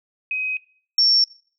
sine tone pair in turn, 2524 / 5461 Hz, D#7 / F8, +24 / -40 cents, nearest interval octave + minor second, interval 1336 cents, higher second, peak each -21 / -13 dBFS, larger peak second, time 0.31-0.57 / 0.98-1.24 s, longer neither, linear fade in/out 2 ms, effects noise-tail reverb RT60 0.5 s tail -21 dB re dry

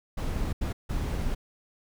brown noise bursts at uneven times, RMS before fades -29 dBFS, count 3, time 0.17-0.53 / 0.61-0.73 / 0.89-1.35 s, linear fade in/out 10 ms, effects none

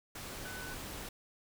sine tone in noise, 1500 Hz, F#6, 23 cents sharp, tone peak -45 dBFS, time 0.45-0.74 s, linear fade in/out 5 ms, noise pink, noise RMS -44 dBFS, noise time 0.15-1.09 s, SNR -4 dB, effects none

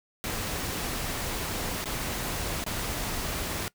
pink noise with dropouts, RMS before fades -32 dBFS, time 0.24-3.68 s, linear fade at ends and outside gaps 0 ms, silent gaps 1.842-1.857 / 2.64-2.664 s, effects noise-tail reverb RT60 0.1 s tail -21 dB re dry

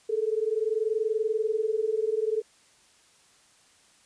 sine tone pair together, 427.7 / 448.2 Hz, A4 / A4, -49 / +32 cents, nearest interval minor second, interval 81 cents, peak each -27 dBFS, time 0.09-2.42 s, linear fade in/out 10 ms, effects white hiss -60 dBFS RMS until 4.05 s + resampled to 22050 Hz

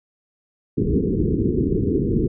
white low-pass noise, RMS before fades -20 dBFS, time 0.77-2.28 s, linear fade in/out 10 ms, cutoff 440 Hz, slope 96 dB/octave, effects none

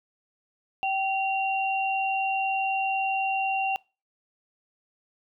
sine tone pair together, 774 / 2758 Hz, G5 / F7, -22 / -22 cents, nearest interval octave + minor seventh, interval 2200 cents, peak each -25 / -29 dBFS, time 0.83-3.76 s, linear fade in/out 0 ms, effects noise-tail reverb RT60 0.3 s tail -23 dB re dry

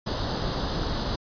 pink noise with comb filter, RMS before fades -28 dBFS, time 0.06-1.16 s, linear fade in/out 10 ms, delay 0.21 ms, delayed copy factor +0.75, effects resampled to 11025 Hz

